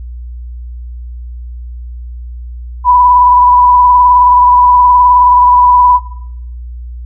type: tone with vibrato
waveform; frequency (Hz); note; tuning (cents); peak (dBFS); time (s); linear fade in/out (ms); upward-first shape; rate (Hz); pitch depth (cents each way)
sine; 987.8; B5; 0; -3; 2.84-6; 50; triangle; 19; 29
effects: noise-tail reverb RT60 0.7 s tail -18 dB re dry + added 60 Hz sine -22 dBFS peak until 7.05 s